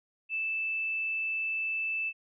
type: tone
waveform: sine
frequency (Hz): 2637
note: E7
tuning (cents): 0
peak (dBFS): -29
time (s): 0.29-2.13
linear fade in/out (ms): 50
effects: none